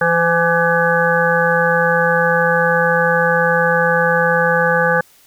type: harmonic tone with a mistuned harmonic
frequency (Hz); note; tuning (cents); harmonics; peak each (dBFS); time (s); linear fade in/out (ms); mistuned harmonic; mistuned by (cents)
167.9; E3; +32; 1 / 3 / 5 / 7 / 9 / 10; -22 / -16 / -20 / -22 / -18 / -19; 0.01-5.01; 5; 3; +23
effects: white hiss -50 dBFS RMS until 5.26 s